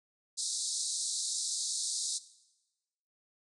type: band-pass noise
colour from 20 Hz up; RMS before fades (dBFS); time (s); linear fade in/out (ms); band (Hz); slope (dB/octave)
white; -35; 0.37-2.19; 20; 3800 to 9400; 96
effects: noise-tail reverb RT60 1.0 s tail -17 dB re dry